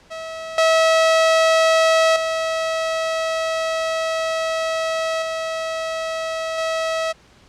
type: tone with level steps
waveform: sawtooth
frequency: 647 Hz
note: E5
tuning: 32 cents flat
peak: -25 / -9 / -16 / -19 / -16 dBFS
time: 0.1-7.13 s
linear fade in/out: 20 ms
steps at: 0.58 / 2.16 / 5.22 / 6.58 s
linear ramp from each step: 2 ms
effects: pink hiss -51 dBFS RMS until 7.48 s + low-pass 6000 Hz 12 dB/octave